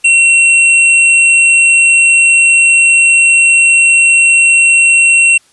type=tone; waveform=square; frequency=2725 Hz; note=F7; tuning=43 cents flat; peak=-5 dBFS; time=0.04-5.38 s; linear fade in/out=10 ms; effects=white hiss -49 dBFS RMS until 5.52 s + resampled to 24000 Hz